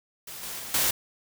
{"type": "noise with level steps", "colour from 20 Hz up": "white", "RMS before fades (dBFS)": [-40, -36, -38, -24], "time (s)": [0.27, 0.91], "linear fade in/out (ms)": 5, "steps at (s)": [0.43, 0.59, 0.74], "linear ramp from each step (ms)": 2, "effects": []}